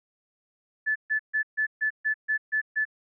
sine tone bursts, 1737 Hz, A6, 23 cents flat, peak -22 dBFS, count 9, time 0.86-2.853 s, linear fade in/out 20 ms, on 97 ms, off 140 ms, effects none

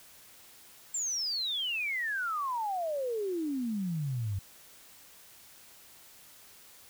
sine exponential sweep, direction down, 7510 to 93.1 Hz, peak -30 dBFS, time 0.94-4.39 s, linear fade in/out 5 ms, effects white hiss -55 dBFS RMS until 6.89 s

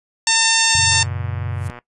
harmonic tone, 902 Hz, A5, 43 cents sharp, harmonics 1 / 2 / 3 / 4 / 5 / 6 / 7 / 8 / 9, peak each -22 / -22 / -22 / -22 / -22 / -22 / -22 / -22 / -22 dBFS, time 0.27-1.03 s, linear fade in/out 2 ms
sine chord, F# major, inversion none, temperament equal, 92.5 / 116.54 / 138.59 Hz, F#2 / A#2 / C#3, 0 / 0 / 0 cents, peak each -24 / -28 / -29 dBFS, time 0.75-1.7 s, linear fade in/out 0 ms
click train, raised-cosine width 0.5 ms, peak -21 dBFS, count 106, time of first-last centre 0.92-1.788 s, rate 121 Hz
violet noise with exponential growth, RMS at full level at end -33 dBFS, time 1.49-1.68 s, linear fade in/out 5 ms, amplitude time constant 41 ms
effects noise-tail reverb RT60 0.1 s tail -18 dB re dry + resampled to 24000 Hz

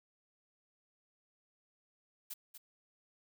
blue noise with echo, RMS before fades -43 dBFS, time 2.3-2.34 s, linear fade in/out 10 ms, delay 240 ms, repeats 1, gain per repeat -8 dB, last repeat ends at 2.58 s, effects none

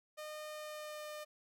sawtooth tone with pitch glide, 610 to 604.4 Hz, D#5 to D5, -34 to +50 cents, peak -40 dBFS, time 0.17-1.25 s, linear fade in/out 20 ms, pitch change -16 cents, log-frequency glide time 0.48-1.07 s, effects none

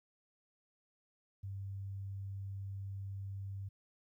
sine tone, 98 Hz, G2, in tune, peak -40 dBFS, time 1.43-3.69 s, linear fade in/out 10 ms, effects 13-bit

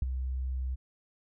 sine tone with ADSR envelope, 64.4 Hz, C2, 27 cents flat, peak -21 dBFS, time 0.02-0.76 s, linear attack 4 ms, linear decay 12 ms, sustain -9 dB, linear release 21 ms, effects none

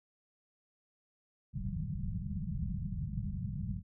white low-pass noise, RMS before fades -37 dBFS, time 1.53-3.83 s, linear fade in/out 50 ms, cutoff 200 Hz, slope 96 dB/octave, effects none

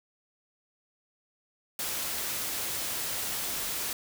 white noise, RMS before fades -33 dBFS, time 1.79-3.93 s, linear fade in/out 2 ms, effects none

